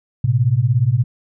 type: beating tone pair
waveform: sine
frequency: 111.7 / 128.7 Hz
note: A2 / C3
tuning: +27 / -28 cents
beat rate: 17 Hz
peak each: -16 / -15 dBFS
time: 0.24-1.04 s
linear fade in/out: 5 ms
effects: none